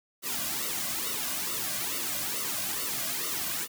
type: noise with flanger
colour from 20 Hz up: white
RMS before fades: -32 dBFS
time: 0.22-3.68 s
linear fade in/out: 50 ms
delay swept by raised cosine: 1.2 to 2.3 ms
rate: 2.3 Hz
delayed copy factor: -0.8
effects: none